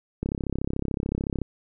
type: click train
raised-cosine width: 3 ms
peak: -14 dBFS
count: 41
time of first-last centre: 0.23-1.417 s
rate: 33.7 Hz
effects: none